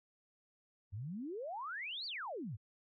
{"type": "exponential two-way sweep", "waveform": "sine", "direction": "up then down", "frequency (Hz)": [90.6, 4770, 90.6], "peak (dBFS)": -40, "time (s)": [0.92, 2.57], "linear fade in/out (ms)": 20, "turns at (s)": 2.06, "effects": ["AAC 64 kbps"]}